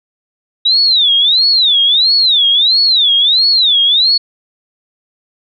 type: tone with vibrato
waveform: sine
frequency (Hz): 3774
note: A#7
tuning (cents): +21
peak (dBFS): -7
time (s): 0.65-4.18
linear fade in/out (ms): 10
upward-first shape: sine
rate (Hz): 1.5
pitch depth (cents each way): 260
effects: none

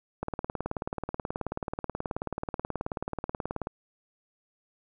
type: click train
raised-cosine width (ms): 1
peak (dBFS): -17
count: 65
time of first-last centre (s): 0.23-3.671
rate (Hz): 18.6
effects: none

